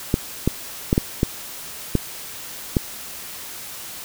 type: clicks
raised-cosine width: 3 ms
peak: -3 dBFS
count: 7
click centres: 0.141 / 0.476 / 0.929 / 0.979 / 1.231 / 1.953 / 2.768 s
effects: white hiss -35 dBFS RMS until 4.04 s